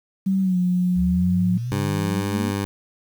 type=tone with pitch glide; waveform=sine; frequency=191.8 to 179.99 Hz; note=G3 to F#3; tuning=-37 to -48 cents; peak=-17 dBFS; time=0.26-1.58 s; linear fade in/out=10 ms; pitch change=-111 cents; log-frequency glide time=0.41-0.57 s
type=exponential sweep; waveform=sine; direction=up; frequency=68.9 to 246.9 Hz; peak=-24 dBFS; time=0.95-2.53 s; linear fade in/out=50 ms
type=tone; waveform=15% pulse; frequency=100 Hz; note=G2; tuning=35 cents sharp; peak=-16 dBFS; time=1.72-2.65 s; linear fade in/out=0 ms
effects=8-bit